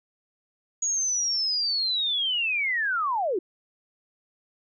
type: linear sweep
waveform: sine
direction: down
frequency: 6750 to 329.6 Hz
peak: -23 dBFS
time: 0.82-3.39 s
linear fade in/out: 5 ms
effects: none